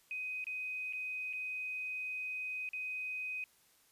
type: tone with dropouts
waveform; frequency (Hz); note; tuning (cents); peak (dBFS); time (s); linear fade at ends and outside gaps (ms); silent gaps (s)
sine; 2509; D#7; +14; -37; 0.11-3.44; 1; 0.442-0.468 / 0.926-0.933 / 1.329-1.334 / 2.69-2.733
effects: white hiss -68 dBFS RMS until 3.91 s + resampled to 32000 Hz